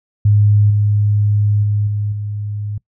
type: tone with level steps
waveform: sine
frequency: 103.83 Hz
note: G#2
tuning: in tune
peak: -8 / -11 / -13 / -16 / -20 dBFS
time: 0.25-2.78 s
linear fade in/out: 5 ms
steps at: 0.7 / 1.63 / 1.87 / 2.12 s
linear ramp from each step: 5 ms
effects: noise-tail reverb RT60 0.1 s tail -22 dB re dry